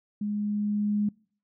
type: tone with level ramp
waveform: sine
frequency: 207.7 Hz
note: G#3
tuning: in tune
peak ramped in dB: -27 to -22 dBFS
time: 0.21-1.09 s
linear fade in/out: 5 ms
effects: noise-tail reverb RT60 0.5 s tail -26 dB re dry